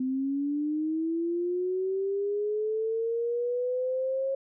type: linear sweep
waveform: sine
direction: up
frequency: 255.5 to 543 Hz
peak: -26 dBFS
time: 0-4.35 s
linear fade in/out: 5 ms
effects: none